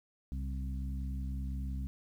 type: harmonic tone with a mistuned harmonic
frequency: 65.9 Hz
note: C2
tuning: 13 cents sharp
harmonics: 1 / 2 / 3 / 4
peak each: -35 / -44 / -45 / -49 dBFS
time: 0.32-1.87 s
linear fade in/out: 0 ms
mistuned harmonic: 2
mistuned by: +55 cents
effects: 11-bit